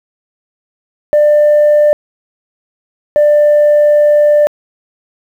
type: tone pair in turn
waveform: sine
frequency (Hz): 595 / 592.6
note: D5 / D5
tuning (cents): +22 / +15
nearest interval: unison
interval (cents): 7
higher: first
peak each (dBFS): -3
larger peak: neither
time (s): 1.13-1.93 / 3.16-4.47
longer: second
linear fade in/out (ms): 0
effects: tanh soft clip ceiling -3 dBFS + 7-bit